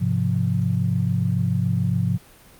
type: chord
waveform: sine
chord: F minor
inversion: first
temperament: equal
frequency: 103.83 / 130.81 / 174.61 Hz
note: Ab2 / C3 / F3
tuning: 0 / 0 / 0 cents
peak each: -23 / -23 / -23 dBFS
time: 0-2.18 s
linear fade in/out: 20 ms
effects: pink hiss -49 dBFS RMS until 2.59 s + Opus 32 kbps